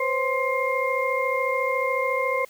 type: tone cluster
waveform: sine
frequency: 504 / 538 / 1047 / 2122 Hz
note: B4 / C5 / C6 / C7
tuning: +35 / +48 / +1 / +24 cents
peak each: -27 dBFS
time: 0-2.45 s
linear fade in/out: 5 ms
effects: white hiss -53 dBFS RMS until 2.49 s